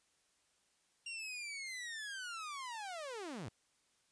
sawtooth linear sweep, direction down, 2794 to 87.7 Hz, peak -39 dBFS, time 1.06-3.49 s, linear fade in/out 5 ms, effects white hiss -75 dBFS RMS until 4.11 s + resampled to 22050 Hz

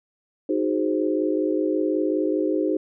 sine chord, Ab dominant seventh, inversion second, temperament equal, 311.1 / 370 / 415.3 / 523.3 Hz, Eb4 / Gb4 / Ab4 / C5, 0 / 0 / 0 / 0 cents, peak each -23 / -26 / -27 / -28 dBFS, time 0.49-2.77 s, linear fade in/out 5 ms, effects none

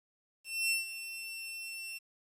sawtooth tone with ADSR envelope, 2699 Hz, E7, 40 cents sharp, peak -24 dBFS, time 0.44-1.99 s, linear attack 270 ms, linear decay 140 ms, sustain -13 dB, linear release 20 ms, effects resampled to 32000 Hz + 10-bit

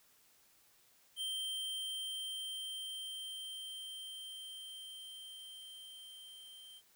square tone with level ramp, 3138 Hz, G7, 1 cent sharp, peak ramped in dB -37 to -53 dBFS, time 1.16-6.82 s, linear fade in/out 50 ms, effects white hiss -68 dBFS RMS until 6.95 s

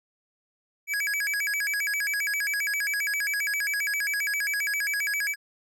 square tone with vibrato, 1952 Hz, B6, 21 cents flat, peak -26 dBFS, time 0.87-5.36 s, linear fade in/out 50 ms, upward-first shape square, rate 7.5 Hz, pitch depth 280 cents each way, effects none

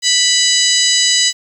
harmonic tone with a mistuned harmonic, 987.8 Hz, B5, in tune, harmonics 2 / 3 / 4 / 5 / 6 / 7 / 8, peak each -20 / -18 / -16 / -16 / -20 / -20 / -19 dBFS, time 0.02-1.33 s, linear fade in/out 50 ms, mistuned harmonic 6, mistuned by +85 cents, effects 7-bit

